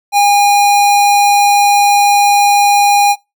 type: tone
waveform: square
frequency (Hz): 814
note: G#5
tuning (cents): -35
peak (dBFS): -7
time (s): 0.12-3.16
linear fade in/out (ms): 50
effects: noise-tail reverb RT60 0.2 s tail -22 dB re dry